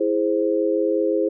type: chord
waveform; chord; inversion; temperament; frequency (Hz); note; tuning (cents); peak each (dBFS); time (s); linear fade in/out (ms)
sine; E augmented; none; equal; 329.6 / 415.3 / 523.3; E4 / G#4 / B#4; 0 / 0 / 0; -22; 0-1.29; 10
effects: none